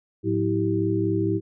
sine tone cluster, 107.3 / 180.2 / 324.6 / 388.9 Hz, A2 / F#3 / E4 / G4, -43 / -45 / -27 / -14 cents, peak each -26 / -30 / -24 / -26 dBFS, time 0.23-1.41 s, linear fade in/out 50 ms, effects none

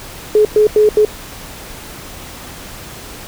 sine tone bursts at uneven times, 424.7 Hz, G#4, 39 cents sharp, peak -6 dBFS, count 4, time 0.35-0.45 / 0.56-0.67 / 0.76-0.89 / 0.97-1.05 s, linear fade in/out 2 ms, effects pink hiss -32 dBFS RMS until 3.27 s

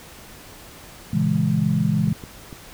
sine chord, A# half-diminished seventh, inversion none, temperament equal, 116.54 / 138.59 / 164.81 / 207.7 Hz, A#2 / C#3 / E3 / G#3, 0 / 0 / 0 / 0 cents, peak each -26 / -24 / -21 / -22 dBFS, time 1.13-2.13 s, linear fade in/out 5 ms
clicks, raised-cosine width 3 ms, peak -22 dBFS, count 3, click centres 2.074 / 2.238 / 2.528 s
effects pink hiss -43 dBFS RMS until 2.73 s

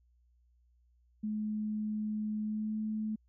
sine tone with pitch glide, 213.4 to 216.1 Hz, G#3 to A3, +47 to -31 cents, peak -32 dBFS, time 1.23-3.16 s, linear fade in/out 10 ms, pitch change +22 cents, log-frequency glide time 2.43-2.77 s, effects added 60 Hz sine -65 dBFS peak until 3.28 s

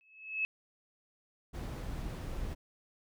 sine tone with exponential growth, 2591 Hz, E7, 30 cents flat, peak -27 dBFS, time 0.01-0.45 s, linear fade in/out 0 ms, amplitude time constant 95 ms
brown noise, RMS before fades -39 dBFS, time 1.53-2.55 s, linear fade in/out 20 ms
effects none

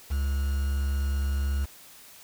triangle tone with quantisation, 69.3 Hz, C#2, in tune, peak -22 dBFS, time 0.1-1.66 s, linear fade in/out 20 ms, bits 7, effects white hiss -50 dBFS RMS until 2.23 s

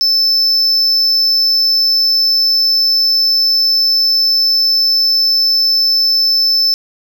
triangle tone, 5274 Hz, E8, in tune, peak -8 dBFS, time 0.01-6.74 s, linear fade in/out 0 ms, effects none

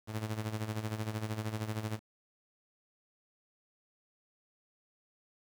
sawtooth tone with tremolo, 108.6 Hz, A2, 22 cents flat, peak -28 dBFS, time 0.07-2 s, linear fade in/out 50 ms, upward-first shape sine, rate 13 Hz, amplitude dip 70%, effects 9-bit

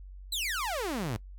sawtooth exponential sweep, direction down, 4186 to 98 Hz, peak -27 dBFS, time 0.32-1.17 s, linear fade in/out 5 ms, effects noise-tail reverb RT60 0.1 s tail -20 dB re dry + added 47 Hz sine -43 dBFS peak until 1.38 s

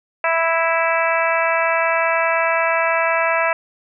harmonic tone, 329.6 Hz, E4, in tune, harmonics 2 / 3 / 4 / 5 / 6 / 7 / 8, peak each -20 / -22 / -23 / -24 / -25 / -25 / -26 dBFS, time 0.24-3.53 s, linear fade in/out 2 ms, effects none

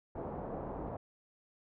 white low-pass noise, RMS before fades -41 dBFS, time 0.15-0.97 s, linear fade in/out 5 ms, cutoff 810 Hz, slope 24 dB/octave, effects none

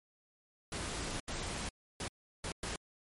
pink noise bursts at uneven times, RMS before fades -39 dBFS, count 5, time 0.72-1.2 / 1.28-1.69 / 2-2.08 / 2.44-2.52 / 2.63-2.76 s, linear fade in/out 2 ms, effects MP3 48 kbps

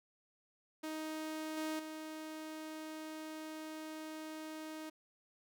sawtooth tone with level steps, 312.8 Hz, D#4, 9 cents sharp, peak -36 / -33 / -40 dBFS, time 0.83-4.9 s, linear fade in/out 10 ms, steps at 1.57 / 1.79 s, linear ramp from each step 5 ms, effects none

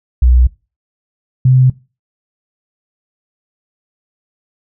sine tone pair in turn, 61.74 / 128.98 Hz, B1 / C3, 0 / -24 cents, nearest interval octave + minor second, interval 1276 cents, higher second, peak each -5 dBFS, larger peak neither, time 0.22-0.47 / 1.45-1.7 s, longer neither, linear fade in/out 5 ms, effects noise-tail reverb RT60 0.3 s tail -21 dB re dry

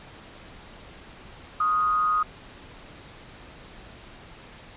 sine tone with frequency modulation, 1244.5 Hz, D#6, in tune, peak -20 dBFS, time 1.6-2.23 s, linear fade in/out 5 ms, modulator 163 Hz, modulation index 0.33, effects pink hiss -46 dBFS RMS until 4.76 s + resampled to 8000 Hz

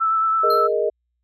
sine tone with vibrato, 1318.5 Hz, E6, in tune, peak -16 dBFS, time 0-0.68 s, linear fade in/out 20 ms, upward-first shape triangle, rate 9.1 Hz, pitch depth 20 cents each way
sine chord, Ab suspended second, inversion none, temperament equal, 415.3 / 466.2 / 622.3 Hz, Ab4 / Bb4 / Eb5, 0 / 0 / 0 cents, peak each -22 dBFS, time 0.43-0.9 s, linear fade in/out 10 ms
square tone with exponential decay, 4186 Hz, C8, in tune, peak -26 dBFS, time 0.5-0.73 s, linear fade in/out 5 ms, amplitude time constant 48 ms
effects added 60 Hz sine -70 dBFS peak until 1.23 s

